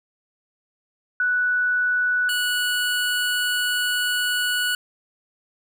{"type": "tone pair in turn", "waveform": ["sine", "25% pulse"], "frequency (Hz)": [1480, 1470.6], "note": ["F#6", "F#6"], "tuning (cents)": [0, -11], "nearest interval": "unison", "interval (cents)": 11, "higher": "first", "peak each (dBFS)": [-18, -17], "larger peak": "second", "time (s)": [[1.2, 2.29], [2.29, 4.75]], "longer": "second", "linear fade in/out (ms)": 2, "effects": []}